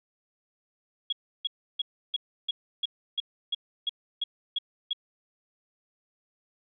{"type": "tone bursts", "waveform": "sine", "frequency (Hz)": 3323, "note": "G#7", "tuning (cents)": 0, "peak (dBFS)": -25, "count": 12, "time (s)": [1.1, 4.932], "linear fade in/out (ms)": 5, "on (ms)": 26, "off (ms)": 320, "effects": []}